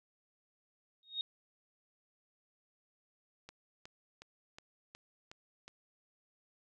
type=tone with exponential growth; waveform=sine; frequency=3729 Hz; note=A#7; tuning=in tune; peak=-30 dBFS; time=1.03-1.21 s; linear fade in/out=1 ms; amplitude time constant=39 ms
type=click train; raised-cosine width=0.2 ms; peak=-32 dBFS; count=7; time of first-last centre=3.49-5.68 s; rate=2.74 Hz
effects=none